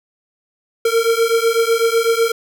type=beating tone pair; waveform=square; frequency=454.6 / 462.6 Hz; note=A#4 / A#4; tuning=-43 / -13 cents; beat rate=8 Hz; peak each=-17 dBFS; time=0.85-2.32 s; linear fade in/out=5 ms; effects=none